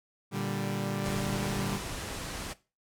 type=chord; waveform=sawtooth; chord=G minor; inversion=first; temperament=equal; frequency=116.54 / 146.83 / 196 Hz; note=Bb2 / D3 / G3; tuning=0 / 0 / 0 cents; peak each=-33 / -31 / -30 dBFS; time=0.31-1.8 s; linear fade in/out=50 ms
type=low-pass noise; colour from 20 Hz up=pink; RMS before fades=-38 dBFS; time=1.04-2.54 s; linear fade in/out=20 ms; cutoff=11000 Hz; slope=24 dB/octave
effects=noise-tail reverb RT60 0.3 s tail -18 dB re dry